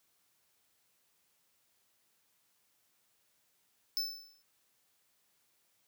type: tone with exponential decay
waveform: square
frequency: 5274 Hz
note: E8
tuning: in tune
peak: -29 dBFS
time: 3.97-4.42 s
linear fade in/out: 0 ms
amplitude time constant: 96 ms
effects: white hiss -74 dBFS RMS until 5.87 s + high-pass 60 Hz 12 dB/octave